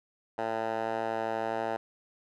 10% pulse tone with band-pass filter, 112.3 Hz, A2, 36 cents sharp, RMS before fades -32 dBFS, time 0.38-1.77 s, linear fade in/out 10 ms, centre 860 Hz, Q 2, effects none

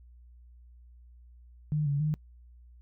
sine tone with pitch steps, 151 / 142.3 / 152.5 Hz, D3 / C#3 / D#3, +48 / +46 / -34 cents, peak -25 dBFS, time 1.72-2.14 s, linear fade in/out 0 ms, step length 140 ms, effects noise-tail reverb RT60 0.1 s tail -24 dB re dry + added 60 Hz sine -51 dBFS peak until 2.81 s

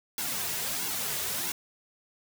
white noise with flanger, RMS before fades -32 dBFS, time 0.18-1.52 s, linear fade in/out 2 ms, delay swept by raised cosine 1.6 to 3.9 ms, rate 1.5 Hz, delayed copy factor -0.85, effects none

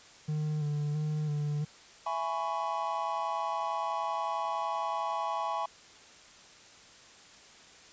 triangle tone with vibrato, 150 Hz, D3, 37 cents sharp, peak -27 dBFS, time 0.28-1.65 s, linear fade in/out 10 ms, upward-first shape square, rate 1.5 Hz, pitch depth 27 cents each way
triangle chord, C# minor seventh, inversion first, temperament just, 665.2 / 831.5 / 997.9 / 1108.7 Hz, E5 / G#5 / B5 / C#6, +16 / +2 / +18 / 0 cents, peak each -36 / -33 / -34 / -34 dBFS, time 2.06-5.66 s, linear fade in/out 5 ms
effects white hiss -54 dBFS RMS until 7.92 s + resampled to 16000 Hz

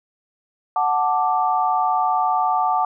sine chord, D major, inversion first, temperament equal, 740 / 880 / 1174.7 Hz, F#5 / A5 / D6, 0 / 0 / 0 cents, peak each -20 / -21 / -22 dBFS, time 0.76-2.85 s, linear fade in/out 2 ms, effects none

